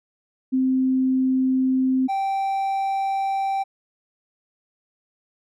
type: tone pair in turn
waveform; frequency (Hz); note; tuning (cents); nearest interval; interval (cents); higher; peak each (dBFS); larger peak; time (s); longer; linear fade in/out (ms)
sine / triangle; 260.4 / 780.3; C4 / G5; -8 / -8; octave + perfect fifth; 1900; second; -17 / -19; first; 0.52-2.08 / 2.08-3.64; neither; 20
effects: none